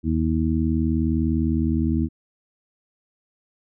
harmonic tone, 79.9 Hz, D#2, 47 cents sharp, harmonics 1 / 2 / 3 / 4, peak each -23 / -26 / -23 / -26 dBFS, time 0.03-2.09 s, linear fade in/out 50 ms, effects none

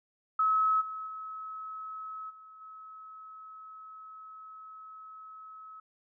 sine tone with level steps, 1288 Hz, E6, 41 cents flat, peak -23 / -36 / -38 / -49 / -45 dBFS, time 0.39-5.8 s, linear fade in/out 5 ms, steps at 0.8 / 1.06 / 2.29 / 2.6 s, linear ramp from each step 20 ms, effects none

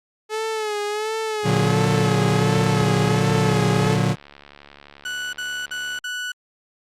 sawtooth tone with vibrato, 428 Hz, A4, 48 cents flat, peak -19 dBFS, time 0.29-3.98 s, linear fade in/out 50 ms, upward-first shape sine, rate 1.4 Hz, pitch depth 62 cents each way
40% pulse chord, Bb augmented, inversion none, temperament just, 116.54 / 145.68 / 182.1 Hz, Bb2 / D3 / F#3, 0 / -14 / -27 cents, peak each -21 dBFS, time 1.43-4.16 s, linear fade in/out 50 ms
click train, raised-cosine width 0.3 ms, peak -26 dBFS, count 239, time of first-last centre 2.66-5.989 s, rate 71.5 Hz
30% pulse tone bursts, 1480 Hz, F#6, in tune, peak -23 dBFS, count 4, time 5.05-6.32 s, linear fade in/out 5 ms, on 280 ms, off 50 ms
effects low-pass 9000 Hz 12 dB/octave + Opus 48 kbps

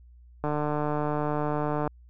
click train, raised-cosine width 1 ms, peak -15 dBFS, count 215, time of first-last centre 0.44-1.876 s, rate 149 Hz, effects added 60 Hz sine -49 dBFS peak until 2.09 s

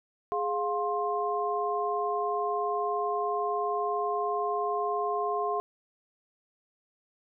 sine tone cluster, 416.1 / 706 / 1057 Hz, G#4 / F5 / C6, +3 / +19 / +17 cents, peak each -31 dBFS, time 0.32-5.6 s, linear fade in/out 0 ms, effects none

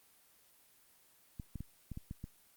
clicks, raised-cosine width 5 ms, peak -30 dBFS, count 7, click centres 1.398 / 1.557 / 1.606 / 1.917 / 1.974 / 2.111 / 2.241 s, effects white hiss -66 dBFS RMS until 2.56 s + Opus 24 kbps

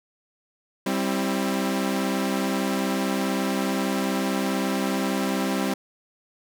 sawtooth chord, C major, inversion second, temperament equal with one note detuned, 196 / 264.8 / 329.6 Hz, G3 / C4 / E4, 0 / +21 / 0 cents, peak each -22 / -23 / -27 dBFS, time 0.86-5.74 s, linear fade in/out 5 ms, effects none

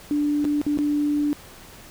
sine tone with dropouts, 293.7 Hz, D4, in tune, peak -19 dBFS, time 0.11-1.33 s, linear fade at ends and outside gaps 0 ms, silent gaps 0.444-0.451 / 0.615-0.665 / 0.774-0.788 s, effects pink hiss -45 dBFS RMS until 1.9 s

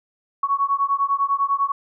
sine beating tone pair, 1108.7 / 1118.7 Hz, C#6 / C#6, 0 / +15 cents, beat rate 10 Hz, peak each -21 dBFS, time 0.43-1.72 s, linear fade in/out 5 ms, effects none

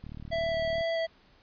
click train, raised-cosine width 5 ms, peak -30 dBFS, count 30, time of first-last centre 0.04-0.809 s, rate 37.7 Hz
square tone with vibrato, 659.3 Hz, E5, in tune, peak -28 dBFS, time 0.31-1.07 s, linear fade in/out 20 ms, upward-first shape square, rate 2.3 Hz, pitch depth 8 cents each way
effects pink hiss -61 dBFS RMS until 1.42 s + resampled to 11025 Hz

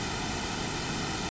pink noise with comb filter, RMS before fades -32 dBFS, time 0-1.29 s, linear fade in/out 0 ms, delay 1.8 ms, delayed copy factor -0.65, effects resampled to 16000 Hz

